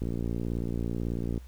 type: click train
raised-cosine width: 3 ms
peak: -19 dBFS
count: 80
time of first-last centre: 0.02-1.377 s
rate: 58.2 Hz
effects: added 62 Hz sine -43 dBFS peak until 1.47 s + pink hiss -60 dBFS RMS until 1.47 s